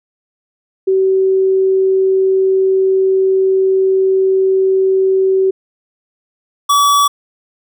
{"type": "tone pair in turn", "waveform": ["sine", "square"], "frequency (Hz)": [381.4, 1142.9], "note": ["G4", "D6"], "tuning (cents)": [-47, -47], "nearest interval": "octave + perfect fifth", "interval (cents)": 1900, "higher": "second", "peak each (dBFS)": -9, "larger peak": "neither", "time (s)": [[0.87, 5.51], [6.69, 7.08]], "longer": "first", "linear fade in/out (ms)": 10, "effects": []}